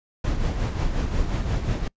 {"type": "noise with tremolo", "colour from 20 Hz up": "brown", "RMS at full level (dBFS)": -22, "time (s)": [0.24, 1.88], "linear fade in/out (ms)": 5, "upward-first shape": "sine", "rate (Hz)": 5.6, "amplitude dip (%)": 50, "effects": ["noise-tail reverb RT60 0.1 s tail -26 dB re dry", "resampled to 16000 Hz"]}